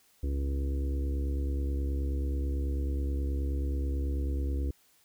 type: harmonic tone with a mistuned harmonic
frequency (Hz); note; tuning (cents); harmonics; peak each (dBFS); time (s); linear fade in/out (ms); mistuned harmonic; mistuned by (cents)
69.3; C#2; 0; 1 / 2 / 3 / 4 / 5 / 6 / 7; -28 / -46 / -50 / -40 / -43 / -50 / -47; 0.23-4.71; 5; 1; -17
effects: white hiss -65 dBFS RMS until 5.04 s